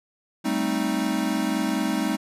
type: chord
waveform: square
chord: A half-diminished seventh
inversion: third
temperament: equal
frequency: 196 / 220 / 261.6 / 311.1 Hz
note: G3 / A3 / C4 / Eb4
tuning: 0 / 0 / 0 / 0 cents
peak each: -30 / -29 / -29 / -28 dBFS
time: 0.44-2.17 s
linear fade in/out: 20 ms
effects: resampled to 32000 Hz